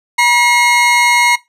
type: tone pair together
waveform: 40% pulse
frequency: 960 / 2155 Hz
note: B5 / C#7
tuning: -49 / -49 cents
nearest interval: octave + major second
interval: 1400 cents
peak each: -10 dBFS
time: 0.18-1.36 s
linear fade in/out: 10 ms
effects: noise-tail reverb RT60 0.2 s tail -19 dB re dry + low-pass 10000 Hz 12 dB/octave